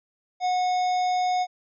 harmonic tone with a mistuned harmonic, 730 Hz, F#5, 24 cents flat, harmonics 1 / 3 / 5 / 7 / 9, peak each -21 / -37 / -40 / -41 / -45 dBFS, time 0.4-1.47 s, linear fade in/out 50 ms, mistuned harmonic 7, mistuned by -20 cents, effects none

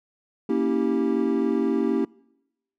triangle chord, A# diminished seventh, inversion none, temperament equal with one note detuned, 233.1 / 277.2 / 324.2 / 392 Hz, A#3 / C#4 / E4 / G4, 0 / 0 / -29 / 0 cents, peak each -24 dBFS, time 0.49-2.05 s, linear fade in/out 5 ms, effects noise-tail reverb RT60 0.9 s tail -25 dB re dry

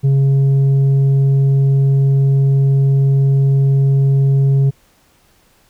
sine tone with tanh clipping, 137 Hz, C#3, 20 cents flat, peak -10 dBFS, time 0.03-4.71 s, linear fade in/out 20 ms, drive 4 dB, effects pink hiss -54 dBFS RMS until 5.69 s

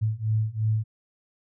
sine beating tone pair, 107.7 / 110.6 Hz, A2 / A2, -37 / +9 cents, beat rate 2.9 Hz, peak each -26 / -25 dBFS, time 0.01-0.84 s, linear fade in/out 20 ms, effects none

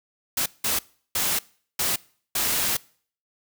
white noise bursts at uneven times, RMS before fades -24 dBFS, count 5, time 0.37-0.46 / 0.64-0.79 / 1.15-1.39 / 1.79-1.96 / 2.35-2.77 s, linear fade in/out 5 ms, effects noise-tail reverb RT60 0.5 s tail -23 dB re dry

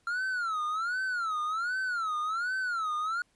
triangle tone with vibrato, 1368 Hz, F6, 36 cents flat, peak -27 dBFS, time 0.07-3.22 s, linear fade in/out 2 ms, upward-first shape sine, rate 1.3 Hz, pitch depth 200 cents each way, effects pink hiss -70 dBFS RMS until 3.35 s + resampled to 24000 Hz

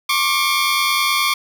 15% pulse tone pair together, 1085.1 / 1174.7 Hz, C#6 / D6, -37 / 0 cents, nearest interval minor second, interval 137 cents, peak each -12 dBFS, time 0.09-1.34 s, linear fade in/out 5 ms, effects 8-bit

